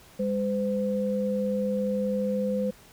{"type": "tone pair together", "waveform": "sine", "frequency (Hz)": [202.4, 510], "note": ["G#3", "C5"], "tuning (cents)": [-44, -44], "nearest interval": "octave + major third", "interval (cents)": 1600, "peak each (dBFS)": -27, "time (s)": [0.19, 2.71], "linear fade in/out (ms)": 10, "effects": ["pink hiss -53 dBFS RMS until 2.92 s"]}